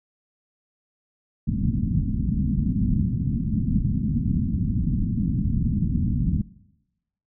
white low-pass noise, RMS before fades -23 dBFS, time 1.47-6.42 s, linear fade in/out 10 ms, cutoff 240 Hz, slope 48 dB/octave, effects noise-tail reverb RT60 0.9 s tail -20 dB re dry

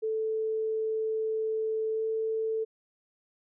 sine tone with pitch glide, 439.5 to 442.8 Hz, A4 to A4, -2 to +11 cents, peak -27 dBFS, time 0.02-2.65 s, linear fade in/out 20 ms, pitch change +13 cents, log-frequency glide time 1.92-2.04 s, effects none

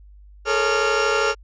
35% pulse tone cluster, 426.2 / 458.7 / 553 / 1209 / 1386 Hz, G#4 / A#4 / C#5 / D6 / F6, +45 / -28 / -4 / +50 / -14 cents, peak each -21 / -24 / -24 / -28 / -20 dBFS, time 0.45-1.35 s, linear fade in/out 50 ms, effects added 50 Hz sine -43 dBFS peak until 1.43 s + resampled to 16000 Hz

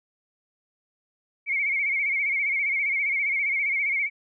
sine tone with vibrato, 2217 Hz, C#7, in tune, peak -22 dBFS, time 1.46-4.1 s, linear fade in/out 50 ms, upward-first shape sine, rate 15 Hz, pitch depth 78 cents each way, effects none

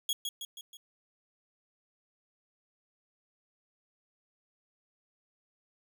sawtooth tone with echo, 3322 Hz, G#7, in tune, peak -25 dBFS, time 0.09-0.13 s, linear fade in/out 2 ms, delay 160 ms, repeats 4, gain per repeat -5 dB, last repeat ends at 0.77 s, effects none

